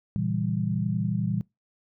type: chord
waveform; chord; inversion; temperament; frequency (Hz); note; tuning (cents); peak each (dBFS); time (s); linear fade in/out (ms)
sine; A# diminished seventh; none; equal with one note detuned; 116.54 / 137.79 / 164.81 / 196; A#2 / C#3 / E3 / G3; 0 / -10 / 0 / 0; -29 / -35 / -29 / -29; 0.16-1.41; 0
effects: noise-tail reverb RT60 0.2 s tail -23 dB re dry